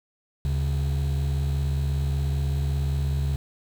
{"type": "tone pair together", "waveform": "triangle", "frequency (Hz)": [73.42, 138.6], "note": ["D2", "C#3"], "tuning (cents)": [0, 0], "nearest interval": "major seventh", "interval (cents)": 1100, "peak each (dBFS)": [-21, -23], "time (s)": [0.45, 3.36], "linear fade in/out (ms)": 0, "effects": ["tanh soft clip ceiling -17 dBFS", "7-bit"]}